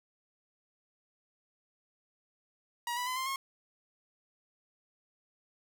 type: tone with pitch steps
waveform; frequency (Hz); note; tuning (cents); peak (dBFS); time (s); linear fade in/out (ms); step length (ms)
sawtooth; 955 / 985.3 / 1016.5 / 1048.7 / 1081.9; A#5 / B5 / B5 / C6 / C#6; +42 / -4 / +50 / +4 / -42; -29; 2.87-3.36; 2; 98
effects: none